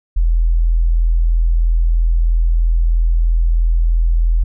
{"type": "tone", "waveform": "sine", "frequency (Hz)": 41.54, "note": "E1", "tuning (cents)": 14, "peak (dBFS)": -10, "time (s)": [0.16, 4.44], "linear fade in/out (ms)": 10, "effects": []}